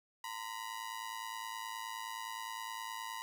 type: ring-modulated tone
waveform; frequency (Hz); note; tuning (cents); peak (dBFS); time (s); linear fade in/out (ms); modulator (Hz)
sawtooth; 969; B5; -33; -34; 0.24-3.22; 0; 54.8
effects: 11-bit